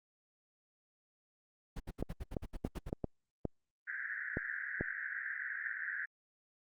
brown noise bursts, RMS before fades -40 dBFS, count 11, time 1.76-2.9 s, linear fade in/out 10 ms, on 40 ms, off 70 ms
clicks, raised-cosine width 2 ms, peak -21 dBFS, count 8, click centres 2.026 / 2.368 / 2.649 / 2.929 / 3.043 / 3.453 / 4.371 / 4.81 s
white band-pass noise, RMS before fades -41 dBFS, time 3.87-6.06 s, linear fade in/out 10 ms, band 1500 to 1900 Hz, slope 96 dB/octave
effects Opus 48 kbps

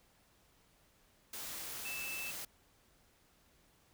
sine tone in noise, 2637 Hz, E7, in tune, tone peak -41 dBFS, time 1.85-2.31 s, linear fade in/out 5 ms, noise white, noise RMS -44 dBFS, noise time 1.33-2.45 s, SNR 0 dB, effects pink hiss -69 dBFS RMS until 3.93 s

